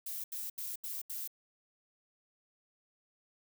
violet noise bursts, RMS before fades -40 dBFS, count 5, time 0.06-1.276 s, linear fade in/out 5 ms, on 180 ms, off 79 ms, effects none

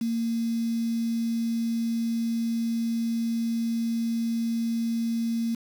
sine tone with quantisation, 230 Hz, A#3, 23 cents flat, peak -24 dBFS, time 0.01-5.55 s, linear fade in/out 5 ms, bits 7, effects none

